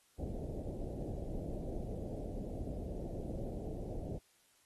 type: low-pass noise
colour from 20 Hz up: pink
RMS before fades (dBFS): -41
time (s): 0.18-4.19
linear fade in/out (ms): 20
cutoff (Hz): 660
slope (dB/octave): 48
effects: white hiss -70 dBFS RMS until 4.65 s + AAC 32 kbps